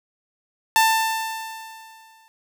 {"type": "tone with exponential decay", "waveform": "sawtooth", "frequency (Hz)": 890, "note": "A5", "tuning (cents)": 20, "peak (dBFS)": -9, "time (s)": [0.76, 2.28], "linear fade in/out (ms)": 0, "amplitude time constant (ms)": 330, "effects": []}